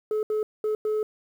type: tone bursts at uneven times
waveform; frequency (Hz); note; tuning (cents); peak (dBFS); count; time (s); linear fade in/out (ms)
sine; 428.9; A4; -44; -20; 4; 0.11-0.23 / 0.3-0.43 / 0.64-0.75 / 0.85-1.03; 2
effects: tanh soft clip ceiling -22 dBFS + 9-bit